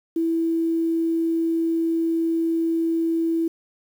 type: tone with quantisation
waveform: sine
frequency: 329.6 Hz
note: E4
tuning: in tune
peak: -19 dBFS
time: 0.16-3.48 s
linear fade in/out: 5 ms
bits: 8
effects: none